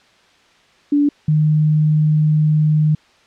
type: tone pair in turn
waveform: sine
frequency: 289.2 / 153.2 Hz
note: D4 / D#3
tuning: -27 / -27 cents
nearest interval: major seventh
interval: 1100 cents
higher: first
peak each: -11 dBFS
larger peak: neither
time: 0.92-1.09 / 1.28-2.95 s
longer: second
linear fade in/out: 5 ms
effects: white hiss -52 dBFS RMS until 3.26 s + low-pass 4000 Hz 12 dB/octave